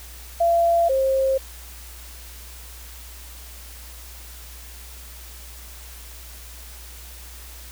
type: tone pair in turn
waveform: sine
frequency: 680 / 533.4 Hz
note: F5 / C5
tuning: -46 / +33 cents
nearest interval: major third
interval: 421 cents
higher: first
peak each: -15 / -17 dBFS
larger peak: first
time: 0.4-0.89 / 0.89-1.38 s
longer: neither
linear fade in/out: 10 ms
effects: added 60 Hz sine -40 dBFS peak until 7.71 s + white hiss -43 dBFS RMS until 7.71 s